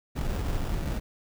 brown noise with sample-and-hold, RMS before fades -29 dBFS, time 0.15-1 s, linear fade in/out 20 ms, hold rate 2100 Hz, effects none

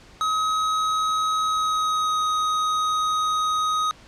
square tone with pitch glide, 1271 to 1255 Hz, D#6 to D#6, +36 to +15 cents, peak -21 dBFS, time 0.21-3.91 s, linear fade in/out 0 ms, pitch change -21 cents, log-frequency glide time 1.47-2.22 s, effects pink hiss -49 dBFS RMS until 4.07 s + low-pass 6000 Hz 12 dB/octave

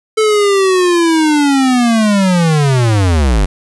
square linear sweep, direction down, 440 to 44 Hz, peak -9 dBFS, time 0.17-3.46 s, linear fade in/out 10 ms, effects resampled to 24000 Hz + 7-bit

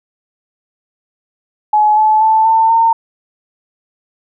sine tone with pitch steps, 848 / 863.3 / 878.9 / 894.8 / 911 Hz, G#5 / A5 / A5 / A5 / A#5, +36 / -33 / -2 / +29 / -40 cents, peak -7 dBFS, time 1.73-2.93 s, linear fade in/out 5 ms, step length 240 ms, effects none

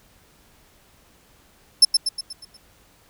35% pulse tone with echo, 5280 Hz, E8, 2 cents sharp, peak -5 dBFS, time 1.82-1.85 s, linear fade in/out 5 ms, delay 120 ms, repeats 6, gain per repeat -6 dB, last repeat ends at 2.57 s, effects pink hiss -56 dBFS RMS until 3.09 s

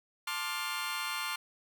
20% pulse chord, D minor seventh, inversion second, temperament just, 881 / 1057.2 / 1174.7 / 1409.6 Hz, A5 / C6 / D6 / F6, +2 / +18 / 0 / +16 cents, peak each -38 / -34 / -35 / -33 dBFS, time 0.27-1.36 s, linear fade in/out 5 ms, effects none

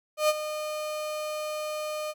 35% pulse tone with ADSR envelope, 610 Hz, D#5, 34 cents flat, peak -17 dBFS, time 0.17-2.14 s, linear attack 120 ms, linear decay 37 ms, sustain -12 dB, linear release 42 ms, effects none

